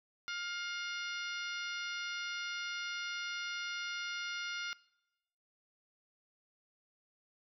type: harmonic tone with a mistuned harmonic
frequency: 710 Hz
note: F5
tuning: 28 cents sharp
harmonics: 2 / 3 / 4 / 5 / 6 / 7 / 8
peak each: -40 / -44 / -46 / -48 / -50 / -51 / -52 dBFS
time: 0.28-4.73 s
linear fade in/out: 0 ms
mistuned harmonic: 2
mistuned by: -18 cents
effects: noise-tail reverb RT60 0.9 s tail -22 dB re dry